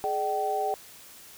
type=tone cluster; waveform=sine; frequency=421.7 / 602 / 768 Hz; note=G#4 / D5 / G5; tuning=+26 / +43 / -36 cents; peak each=-31 / -34 / -27 dBFS; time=0.04-0.74 s; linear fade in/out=0 ms; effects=white hiss -49 dBFS RMS until 1.37 s